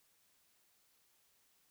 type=silence; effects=white hiss -73 dBFS RMS until 1.7 s